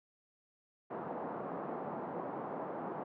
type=band-pass noise; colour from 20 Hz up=white; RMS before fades=-41 dBFS; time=0.9-3.04 s; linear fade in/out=10 ms; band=160 to 970 Hz; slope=24 dB/octave; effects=none